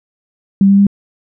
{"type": "tone with pitch steps", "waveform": "sine", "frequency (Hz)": [196, 198.16, 200.3], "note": ["G3", "G3", "G3"], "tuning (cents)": [0, 19, 38], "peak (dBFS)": -5, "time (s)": [0.61, 0.868], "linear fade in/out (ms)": 2, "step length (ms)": 86, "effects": []}